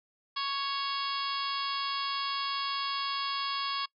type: harmonic tone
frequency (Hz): 554.4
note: C#5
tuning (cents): 0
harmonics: 2 / 3 / 4 / 5 / 6 / 7 / 8 / 9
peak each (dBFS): -33 / -43 / -44 / -41 / -38 / -45 / -38 / -41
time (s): 0.36-3.86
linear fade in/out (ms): 10
effects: noise-tail reverb RT60 0.1 s tail -24 dB re dry